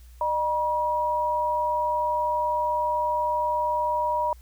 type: tone pair together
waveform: sine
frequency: 608.1 / 960 Hz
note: D#5 / B5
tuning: -40 / -49 cents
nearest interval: minor sixth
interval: 791 cents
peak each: -28 / -23 dBFS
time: 0.21-4.33 s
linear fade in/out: 2 ms
effects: added 60 Hz sine -45 dBFS peak until 4.41 s + white hiss -60 dBFS RMS until 4.41 s